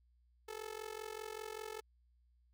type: tone with amplitude modulation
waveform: sawtooth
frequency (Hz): 435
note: A4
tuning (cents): -20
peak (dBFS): -36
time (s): 0.48-1.81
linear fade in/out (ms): 10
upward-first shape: sine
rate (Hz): 45.1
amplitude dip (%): 90
effects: added 60 Hz sine -68 dBFS peak until 2.53 s